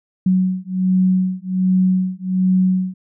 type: beating tone pair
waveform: sine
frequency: 185 / 186.3 Hz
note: F#3 / F#3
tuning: 0 / +12 cents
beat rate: 1.3 Hz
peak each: -17 dBFS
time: 0.26-2.94 s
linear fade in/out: 5 ms
effects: none